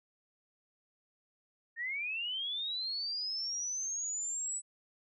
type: linear sweep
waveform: sine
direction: up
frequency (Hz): 1809 to 7970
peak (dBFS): -34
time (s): 1.76-4.62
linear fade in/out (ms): 50
effects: none